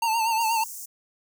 square tone with vibrato, 901 Hz, A5, 41 cents sharp, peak -22 dBFS, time 0.02-0.64 s, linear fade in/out 5 ms, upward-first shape sine, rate 8.3 Hz, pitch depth 57 cents each way
pink high-pass noise, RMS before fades -38 dBFS, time 0.4-0.86 s, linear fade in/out 10 ms, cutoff 6000 Hz, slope 48 dB/octave
effects none

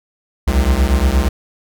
square beating tone pair, 61.74 / 70.24 Hz, B1 / C#2, 0 / +23 cents, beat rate 8.5 Hz, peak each -15 dBFS, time 0.47-1.29 s, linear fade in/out 10 ms, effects none

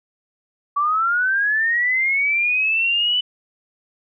sine linear sweep, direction up, 1134 to 3000 Hz, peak -16 dBFS, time 0.76-3.21 s, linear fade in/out 10 ms, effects none

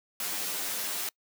white noise with comb filter, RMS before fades -33 dBFS, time 0.2-1.09 s, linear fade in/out 2 ms, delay 10 ms, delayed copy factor +0.55, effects noise-tail reverb RT60 0.1 s tail -26 dB re dry + high-pass 200 Hz 12 dB/octave

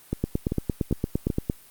two click trains, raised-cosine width 3 ms, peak -12 / -10 dBFS, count 4 / 12, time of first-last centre 0.13-1.302 / 0.24-1.499 s, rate 2.56 / 8.74 Hz, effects white hiss -52 dBFS RMS until 1.7 s + Opus 32 kbps

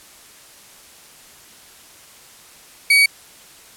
35% pulse tone, 2259 Hz, C#7, 32 cents sharp, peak -8 dBFS, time 2.9-3.06 s, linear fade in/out 5 ms, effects white hiss -45 dBFS RMS until 3.76 s + low-pass 12000 Hz 12 dB/octave

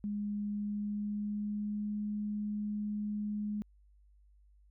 sine tone with pitch glide, 206.4 to 208.9 Hz, G#3 to G#3, -10 to +10 cents, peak -33 dBFS, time 0.04-3.62 s, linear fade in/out 0 ms, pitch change +20 cents, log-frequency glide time 0.46-1.98 s, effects added 50 Hz sine -60 dBFS peak until 4.7 s

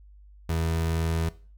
30% pulse tone, 81.9 Hz, E2, 11 cents flat, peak -22 dBFS, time 0.49-1.29 s, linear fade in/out 5 ms, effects noise-tail reverb RT60 0.4 s tail -18 dB re dry + added 50 Hz sine -48 dBFS peak until 1.57 s

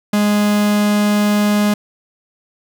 45% pulse tone, 207.7 Hz, G#3, in tune, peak -12 dBFS, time 0.13-1.74 s, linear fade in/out 5 ms, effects none

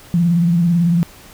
sine tone with vibrato, 171.1 Hz, F3, 35 cents flat, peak -11 dBFS, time 0.14-1.03 s, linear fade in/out 0 ms, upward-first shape sine, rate 18 Hz, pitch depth 61 cents each way, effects pink hiss -42 dBFS RMS until 1.33 s

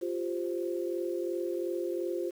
sine chord, F suspended second, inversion none, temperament equal, 349.2 / 392 / 523.3 Hz, F4 / G4 / C5, 0 / 0 / 0 cents, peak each -32 / -37 / -37 dBFS, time 0.01-2.31 s, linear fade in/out 20 ms, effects 9-bit

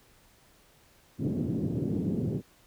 pink band-pass noise, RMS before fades -30 dBFS, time 1.18-2.42 s, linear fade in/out 50 ms, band 110 to 360 Hz, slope 24 dB/octave, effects pink hiss -61 dBFS RMS until 2.66 s

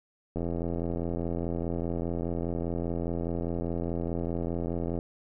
click train, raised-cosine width 2 ms, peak -19 dBFS, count 394, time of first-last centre 0.36-4.989 s, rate 84.9 Hz, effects none

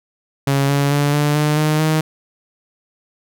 sawtooth tone with pitch steps, 138.59 / 141.42 / 144.31 / 147.26 / 150.26 / 153.33 / 156.46 Hz, C#3 / C#3 / D3 / D3 / D3 / D#3 / D#3, 0 / +35 / -30 / +5 / +40 / -25 / +10 cents, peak -10 dBFS, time 0.47-2.01 s, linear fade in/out 5 ms, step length 220 ms, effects none

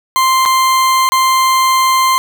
40% pulse tone with dropouts, 1046.5 Hz, C6, in tune, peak -8 dBFS, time 0.16-2.18 s, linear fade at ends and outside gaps 0 ms, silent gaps 0.453-0.459 / 1.09-1.12 s, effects none

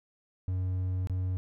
triangle tone with dropouts, 92.3 Hz, F#2, 4 cents flat, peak -26 dBFS, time 0.48-1.37 s, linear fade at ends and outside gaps 0 ms, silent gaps 1.072-1.097 s, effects none

